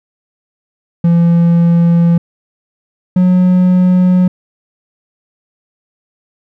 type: tone pair in turn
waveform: triangle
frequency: 170 / 181.95 Hz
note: F3 / F#3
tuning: -46 / -29 cents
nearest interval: minor second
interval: 117 cents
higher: second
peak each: -4 dBFS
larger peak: neither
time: 1.04-2.18 / 3.16-4.28 s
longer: first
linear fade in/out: 5 ms
effects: none